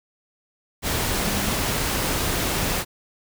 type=tone in noise; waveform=sine; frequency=200.1 Hz; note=G3; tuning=36 cents sharp; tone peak=-31 dBFS; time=1.12-1.58 s; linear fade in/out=50 ms; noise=pink; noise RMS=-24 dBFS; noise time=0.82-2.85 s; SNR=-10 dB; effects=none